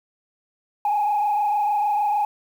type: tone with frequency modulation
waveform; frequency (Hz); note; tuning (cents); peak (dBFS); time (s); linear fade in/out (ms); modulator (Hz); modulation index
sine; 830.6; G#5; 0; -17; 0.85-2.25; 2; 26.6; 0.98
effects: tanh soft clip ceiling -15 dBFS + 8-bit